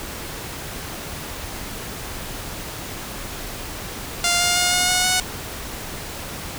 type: tone with pitch steps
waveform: 5% pulse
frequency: 698.5 / 705.8 / 713.2 / 720.6 / 728.2 / 735.8 Hz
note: F5 / F5 / F5 / F#5 / F#5 / F#5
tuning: 0 / +18 / +36 / -46 / -28 / -10 cents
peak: -5 dBFS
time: 4.24-5.2 s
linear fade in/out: 2 ms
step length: 160 ms
effects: pink hiss -32 dBFS RMS until 6.58 s